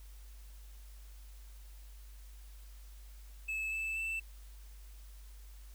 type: tone with pitch steps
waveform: triangle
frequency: 2606 / 2632 / 2658 Hz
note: E7 / E7 / E7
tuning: -20 / -3 / +14 cents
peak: -33 dBFS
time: 3.48-4.2 s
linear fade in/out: 10 ms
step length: 240 ms
effects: added 50 Hz sine -49 dBFS peak until 5.74 s + white hiss -63 dBFS RMS until 5.74 s